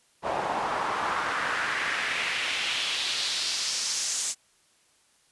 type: noise with band-pass filter sweep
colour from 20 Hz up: pink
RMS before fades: -29 dBFS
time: 0.22-4.35 s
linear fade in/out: 50 ms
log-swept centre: 720 to 7400 Hz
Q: 2.1
effects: white hiss -64 dBFS RMS until 5.31 s + resampled to 24000 Hz